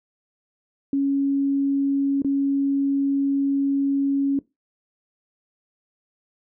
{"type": "tone with dropouts", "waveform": "sine", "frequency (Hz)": 277.2, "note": "C#4", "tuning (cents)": 0, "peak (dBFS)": -18, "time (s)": [0.93, 4.39], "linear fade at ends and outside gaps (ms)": 2, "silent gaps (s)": [2.22, 2.246], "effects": ["noise-tail reverb RT60 0.2 s tail -19 dB re dry"]}